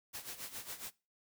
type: noise with tremolo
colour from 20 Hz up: white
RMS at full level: -43 dBFS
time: 0.13-0.91 s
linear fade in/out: 20 ms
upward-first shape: sine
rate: 7.3 Hz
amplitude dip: 75%
effects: noise-tail reverb RT60 0.3 s tail -22 dB re dry